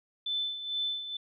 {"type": "tone with tremolo", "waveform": "sine", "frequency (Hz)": 3520, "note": "A7", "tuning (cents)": 0, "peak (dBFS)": -28, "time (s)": [0.26, 1.17], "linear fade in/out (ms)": 5, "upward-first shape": "sine", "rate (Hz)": 2.2, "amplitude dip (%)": 65, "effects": []}